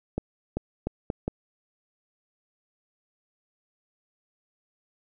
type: accelerating click train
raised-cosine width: 2 ms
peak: -14 dBFS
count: 5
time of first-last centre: 0.18-1.28 s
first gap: 390 ms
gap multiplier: 0.77
effects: none